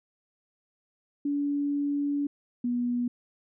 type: tone pair in turn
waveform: sine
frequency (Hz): 286.5 / 243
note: D4 / B3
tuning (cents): -43 / -28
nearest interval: minor third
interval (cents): 285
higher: first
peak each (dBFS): -25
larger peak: neither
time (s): 1.25-2.27 / 2.64-3.08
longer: first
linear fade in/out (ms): 5
effects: none